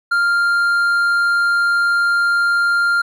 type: tone with hard clipping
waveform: triangle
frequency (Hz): 1396.9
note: F6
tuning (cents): 0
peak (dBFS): -14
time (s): 0.11-3.02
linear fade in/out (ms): 10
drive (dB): 7
effects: none